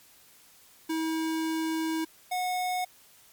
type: tone pair in turn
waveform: square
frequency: 321.1 / 730.1 Hz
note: E4 / F#5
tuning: -45 / -23 cents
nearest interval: octave + major second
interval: 1422 cents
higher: second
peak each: -28 dBFS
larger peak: neither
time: 0.89-2.05 / 2.31-2.85 s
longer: first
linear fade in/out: 10 ms
effects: white hiss -57 dBFS RMS until 3.32 s + MP3 96 kbps

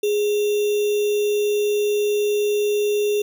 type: tone with sample-and-hold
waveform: sine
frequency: 415.3 Hz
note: G#4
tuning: in tune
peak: -17 dBFS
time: 0.03-3.22 s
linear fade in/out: 5 ms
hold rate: 3150 Hz
effects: none

